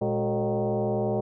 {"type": "tone with frequency modulation", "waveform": "sine", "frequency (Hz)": 117.6, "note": "A#2", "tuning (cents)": 16, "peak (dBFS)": -23, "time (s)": [0.01, 1.21], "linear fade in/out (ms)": 10, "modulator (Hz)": 163, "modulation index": 3.7, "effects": []}